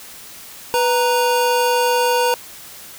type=tone pair together; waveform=square; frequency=493.3 / 932.3 Hz; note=B4 / A#5; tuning=-2 / 0 cents; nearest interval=major seventh; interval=1102 cents; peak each=-18 dBFS; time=0.74-2.34 s; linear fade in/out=0 ms; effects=white hiss -38 dBFS RMS until 2.98 s